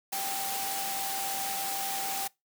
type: tone in noise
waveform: sine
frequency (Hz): 784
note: G5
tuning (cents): 0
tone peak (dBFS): -35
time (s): 0.12-2.28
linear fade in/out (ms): 10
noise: white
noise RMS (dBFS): -34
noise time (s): 0.12-2.28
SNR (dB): -4
effects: noise-tail reverb RT60 0.2 s tail -23 dB re dry + high-pass 150 Hz 12 dB/octave